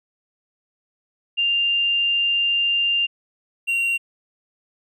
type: tone pair in turn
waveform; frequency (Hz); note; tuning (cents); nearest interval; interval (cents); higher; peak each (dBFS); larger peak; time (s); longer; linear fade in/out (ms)
sine / triangle; 2794 / 2756; F7 / F7; 0 / -24; unison; 24; first; -17; neither; 1.37-3.07 / 3.67-3.98; first; 20
effects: none